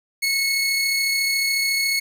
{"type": "tone pair together", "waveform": "25% pulse", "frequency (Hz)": [2191, 4416], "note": ["C#7", "C#8"], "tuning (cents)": [-21, -7], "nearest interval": "octave", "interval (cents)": 1214, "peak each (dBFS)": [-16, -24], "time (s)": [0.22, 2], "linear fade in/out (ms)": 10, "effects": []}